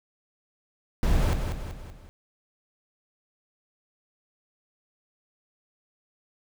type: noise with echo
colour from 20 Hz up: brown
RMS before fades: -22 dBFS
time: 1.03-1.33 s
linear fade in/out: 0 ms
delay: 190 ms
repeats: 4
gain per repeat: -6 dB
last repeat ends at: 2.09 s
effects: none